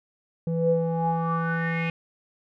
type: tone with low-pass filter sweep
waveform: square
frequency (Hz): 165.5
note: E3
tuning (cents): +7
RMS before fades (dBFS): -25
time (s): 0.47-1.9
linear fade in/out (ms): 2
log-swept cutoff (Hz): 370 to 2500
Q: 7.7
effects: none